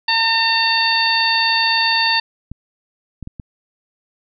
harmonic tone, 907 Hz, A#5, 48 cents flat, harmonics 1 / 2 / 3 / 4 / 5, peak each -20 / -20 / -21 / -23 / -18 dBFS, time 0.08-2.2 s, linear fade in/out 5 ms
clicks, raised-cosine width 5 ms, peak -18 dBFS, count 4, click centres 2.516 / 3.227 / 3.274 / 3.398 s
effects none

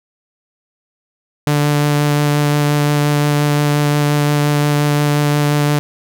sawtooth tone with vibrato, 146.83 Hz, D3, in tune, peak -8 dBFS, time 1.47-5.79 s, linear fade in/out 0 ms, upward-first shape sine, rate 5.7 Hz, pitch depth 10 cents each way, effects none

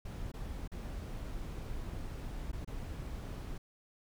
brown noise with dropouts, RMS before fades -41 dBFS, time 0.05-3.58 s, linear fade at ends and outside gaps 5 ms, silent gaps 0.318-0.338 / 0.677-0.717 / 2.517-2.529 / 2.648-2.674 s, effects none

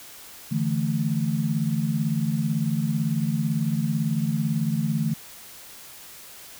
sine chord, D suspended second, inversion none, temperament equal with one note detuned, 146.83 / 164.81 / 220.6 Hz, D3 / E3 / A3, 0 / 0 / +5 cents, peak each -26 dBFS, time 0.51-5.14 s, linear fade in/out 10 ms, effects white hiss -44 dBFS RMS until 6.59 s

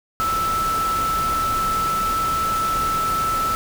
sine tone in noise, 1318.5 Hz, E6, in tune, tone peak -19 dBFS, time 0.2-3.55 s, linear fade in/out 0 ms, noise pink, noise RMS -29 dBFS, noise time 0.2-3.55 s, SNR +7 dB, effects none

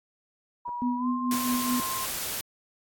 sine tone with pitch glide, 966 to 1053.4 Hz, B5 to C6, -39 to +11 cents, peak -31 dBFS, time 0.65-2.06 s, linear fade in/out 10 ms, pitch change +150 cents, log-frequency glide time 0.96-1.09 s
clicks, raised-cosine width 1 ms, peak -34 / -31 dBFS, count 2, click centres 0.681 / 0.691 s
sine tone with tremolo, 247.5 Hz, B3, 4 cents sharp, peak -23 dBFS, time 0.82-1.8 s, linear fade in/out 0 ms, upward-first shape triangle, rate 4.6 Hz, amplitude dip 65%
white noise, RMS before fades -32 dBFS, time 1.31-2.41 s, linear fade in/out 2 ms
effects AAC 64 kbps

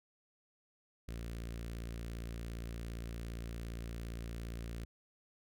sawtooth tone with notch filter, 57.4 Hz, A#1, 26 cents flat, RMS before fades -43 dBFS, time 1.08-4.85 s, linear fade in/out 5 ms, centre 880 Hz, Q 1.1, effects none

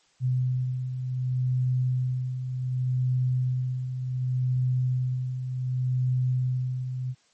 sine beating tone pair, 126.6 / 127.27 Hz, B2 / C3, +43 / -48 cents, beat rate 0.67 Hz, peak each -32 / -24 dBFS, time 0.2-7.15 s, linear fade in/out 50 ms, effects white hiss -64 dBFS RMS until 7.33 s + MP3 32 kbps

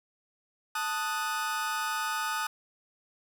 40% pulse chord, D# diminished, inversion second, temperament equal, 880 / 1244.5 / 1480 Hz, A5 / D#6 / F#6, 0 / 0 / 0 cents, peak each -34 / -32 / -34 dBFS, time 0.75-2.47 s, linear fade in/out 5 ms, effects none

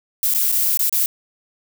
violet noise with dropouts, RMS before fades -18 dBFS, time 0.23-1.06 s, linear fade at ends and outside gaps 1 ms, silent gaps 0.339-0.347 / 0.518-0.524 / 0.773-0.792 / 0.895-0.926 s, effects none

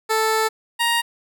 15% pulse tone pair in turn, 440 / 937.5 Hz, A4 / A#5, 0 / +10 cents, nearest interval octave + minor second, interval 1310 cents, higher second, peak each -11 dBFS, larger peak neither, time 0.09-0.49 / 0.79-1.02 s, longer first, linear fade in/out 20 ms, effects none

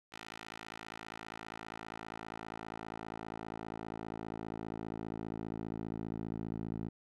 10% pulse tone with band-pass filter sweep, 55 Hz, A1, in tune, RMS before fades -43 dBFS, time 0.12-6.89 s, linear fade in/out 5 ms, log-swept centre 2500 to 200 Hz, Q 0.73, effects none

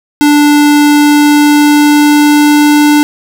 square tone with pitch glide, 293.7 to 295.7 Hz, D4 to D4, 0 to +12 cents, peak -4 dBFS, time 0.21-3.03 s, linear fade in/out 0 ms, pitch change +12 cents, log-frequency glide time 0.74-2.8 s, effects none

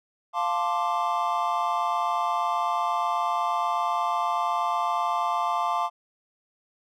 triangle chord, D minor seventh, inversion first, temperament equal, 698.5 / 880 / 1046.5 / 1174.7 Hz, F5 / A5 / C6 / D6, 0 / 0 / 0 / 0 cents, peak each -27 dBFS, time 0.33-5.9 s, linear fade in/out 50 ms, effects none

